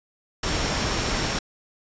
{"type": "tone in noise", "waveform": "sine", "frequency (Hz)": 5490, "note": "F8", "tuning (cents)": -31, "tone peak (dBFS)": -36, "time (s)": [0.43, 1.39], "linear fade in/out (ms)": 5, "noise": "pink", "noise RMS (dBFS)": -25, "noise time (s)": [0.43, 1.39], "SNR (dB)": -14, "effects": ["resampled to 16000 Hz"]}